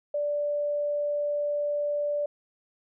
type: tone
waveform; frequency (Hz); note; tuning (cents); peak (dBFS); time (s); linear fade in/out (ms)
sine; 585; D5; -7; -25; 0.14-2.26; 5
effects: none